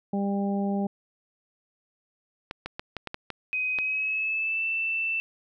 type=harmonic tone; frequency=199.3 Hz; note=G3; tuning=29 cents sharp; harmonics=1 / 2 / 3 / 4; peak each=-25 / -34 / -36 / -35 dBFS; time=0.13-0.87 s; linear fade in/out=5 ms
type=clicks; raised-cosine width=0.3 ms; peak=-17 dBFS; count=8; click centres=2.511 / 2.66 / 2.795 / 2.967 / 3.073 / 3.144 / 3.303 / 3.787 s
type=tone with pitch glide; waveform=sine; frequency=2514 to 2663 Hz; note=D#7 to E7; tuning=+17 to +17 cents; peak=-25 dBFS; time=3.53-5.2 s; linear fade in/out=0 ms; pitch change=+100 cents; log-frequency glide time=3.73-4.65 s
effects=none